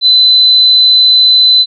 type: tone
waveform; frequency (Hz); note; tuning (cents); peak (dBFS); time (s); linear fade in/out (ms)
sine; 4023; B7; +31; -3; 0.01-1.66; 50
effects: none